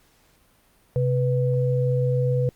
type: tone pair together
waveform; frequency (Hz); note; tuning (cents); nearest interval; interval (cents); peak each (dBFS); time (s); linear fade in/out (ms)
sine; 130.81 / 493.9; C3 / B4; 0 / 0; octave + major seventh; 2300; -20 / -24; 0.96-2.49; 0
effects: pink hiss -60 dBFS RMS until 2.55 s + Opus 48 kbps